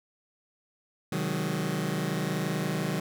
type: chord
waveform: sawtooth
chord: Ab dominant seventh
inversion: first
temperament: just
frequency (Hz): 129.78 / 155.74 / 186.89 / 207.7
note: C3 / Eb3 / Gb3 / Ab3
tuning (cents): -14 / +2 / +18 / 0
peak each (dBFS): -33 / -27 / -28 / -33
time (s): 1.12-3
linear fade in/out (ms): 5
effects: none